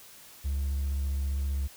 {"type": "tone with vibrato", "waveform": "triangle", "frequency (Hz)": 69.3, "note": "C#2", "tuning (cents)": 0, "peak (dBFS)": -24, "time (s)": [0.44, 1.68], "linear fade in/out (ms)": 20, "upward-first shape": "sine", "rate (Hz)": 15, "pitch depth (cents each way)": 26, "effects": ["tanh soft clip ceiling -22 dBFS", "white hiss -51 dBFS RMS until 1.76 s"]}